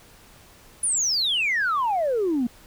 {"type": "exponential sweep", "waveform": "sine", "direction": "down", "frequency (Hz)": [10140, 228.6], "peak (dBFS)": -19, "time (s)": [0.83, 2.47], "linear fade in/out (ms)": 5, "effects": ["tanh soft clip ceiling -17 dBFS", "pink hiss -51 dBFS RMS until 2.66 s"]}